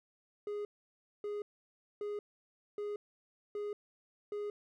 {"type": "tone bursts", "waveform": "triangle", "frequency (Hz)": 413.8, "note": "G#4", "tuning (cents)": -6, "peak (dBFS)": -34, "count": 6, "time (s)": [0.47, 4.5], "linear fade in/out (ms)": 2, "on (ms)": 180, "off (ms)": 590, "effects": []}